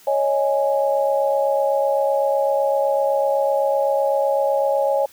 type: chord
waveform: sine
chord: C# suspended second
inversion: none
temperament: equal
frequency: 554.4 / 622.3 / 830.6 Hz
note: C#5 / D#5 / G#5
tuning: 0 / 0 / 0 cents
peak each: -18 / -23 / -23 dBFS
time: 0.07-5.06 s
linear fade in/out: 5 ms
effects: white hiss -49 dBFS RMS until 5.12 s